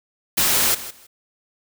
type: noise with echo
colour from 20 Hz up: white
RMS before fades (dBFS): -18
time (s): 0.37-0.75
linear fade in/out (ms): 10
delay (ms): 160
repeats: 2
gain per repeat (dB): -15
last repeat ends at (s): 1.07
effects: none

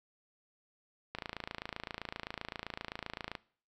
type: click train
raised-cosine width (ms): 0.3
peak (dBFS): -22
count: 62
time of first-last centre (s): 1.15-3.352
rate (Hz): 27.7
effects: noise-tail reverb RT60 0.5 s tail -21 dB re dry

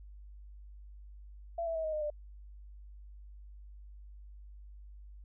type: tone with pitch steps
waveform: sine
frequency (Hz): 675 / 658.4 / 642.3 / 626.5 / 611.2 / 596.2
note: E5 / E5 / E5 / D#5 / D#5 / D5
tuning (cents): +41 / -2 / -45 / +12 / -31 / +26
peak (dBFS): -32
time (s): 1.58-2.102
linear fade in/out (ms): 5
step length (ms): 87
effects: added 50 Hz sine -48 dBFS peak until 5.24 s

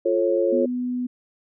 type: chord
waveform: sine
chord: F augmented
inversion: none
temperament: just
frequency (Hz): 349.2 / 436.5 / 545.7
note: F4 / A4 / C#5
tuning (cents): 0 / -14 / -27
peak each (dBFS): -22 / -24 / -21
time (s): 0.05-0.66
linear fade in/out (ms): 10
type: tone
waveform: sine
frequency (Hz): 248.2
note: B3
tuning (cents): +9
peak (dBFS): -23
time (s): 0.52-1.07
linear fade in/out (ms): 10
effects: none

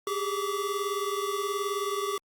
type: tone cluster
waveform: square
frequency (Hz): 396.7 / 415.5 / 1150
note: G4 / G#4 / D6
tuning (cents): +21 / +1 / -37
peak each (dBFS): -33 / -35 / -33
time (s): 0.07-2.18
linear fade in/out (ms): 2
effects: Opus 48 kbps

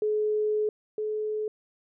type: tone pair in turn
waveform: sine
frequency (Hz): 425.5 / 428.2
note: G#4 / A4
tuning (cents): +42 / -47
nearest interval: unison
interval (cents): 11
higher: second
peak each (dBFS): -23 / -27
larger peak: first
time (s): 0.02-0.69 / 0.98-1.48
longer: first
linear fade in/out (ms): 2
effects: none

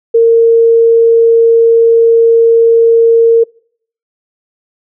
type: tone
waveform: sine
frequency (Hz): 459.4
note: A#4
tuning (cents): -25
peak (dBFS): -3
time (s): 0.14-3.44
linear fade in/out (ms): 10
effects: noise-tail reverb RT60 0.6 s tail -26 dB re dry

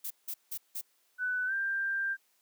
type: noise bursts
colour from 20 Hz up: violet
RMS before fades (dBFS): -37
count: 4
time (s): 0.04-0.814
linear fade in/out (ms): 10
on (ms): 66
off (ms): 170
type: tone with pitch glide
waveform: sine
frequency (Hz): 1496 to 1585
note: F#6 to G6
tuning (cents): +19 to +19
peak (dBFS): -29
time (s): 1.18-2.17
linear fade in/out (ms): 50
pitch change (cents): +100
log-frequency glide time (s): 1.46-1.53
effects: white hiss -71 dBFS RMS until 2.41 s + high-pass 300 Hz 12 dB/octave

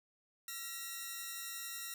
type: tone pair together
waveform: 5% pulse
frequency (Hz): 1360 / 1906.2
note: F6 / A#6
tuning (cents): -46 / +38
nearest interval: tritone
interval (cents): 584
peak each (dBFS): -35 / -33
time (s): 0.48-1.94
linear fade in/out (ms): 2
effects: none

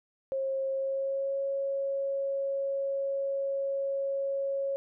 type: tone with pitch glide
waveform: sine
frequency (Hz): 537 to 549.9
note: C5 to C#5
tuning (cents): +45 to -14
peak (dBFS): -28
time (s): 0.32-4.76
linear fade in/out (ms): 0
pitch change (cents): +41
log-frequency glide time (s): 0.7-1.39
effects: none

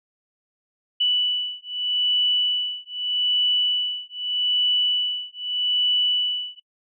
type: beating tone pair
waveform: sine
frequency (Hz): 2965 / 2965.81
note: F#7 / F#7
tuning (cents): +3 / +3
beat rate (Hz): 0.81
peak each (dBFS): -23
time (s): 1-6.6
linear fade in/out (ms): 10
effects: noise-tail reverb RT60 0.1 s tail -25 dB re dry

